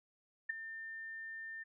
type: tone with ADSR envelope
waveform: sine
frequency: 1800 Hz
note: A6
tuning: 39 cents sharp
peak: -30 dBFS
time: 0.49-1.64 s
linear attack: 10 ms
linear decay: 9 ms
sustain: -13 dB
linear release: 18 ms
effects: none